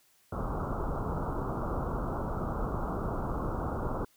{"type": "low-pass noise", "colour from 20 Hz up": "pink", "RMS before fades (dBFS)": -33, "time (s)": [0.32, 4.05], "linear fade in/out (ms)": 5, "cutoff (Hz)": 1400, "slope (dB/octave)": 96, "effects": ["white hiss -66 dBFS RMS until 4.16 s"]}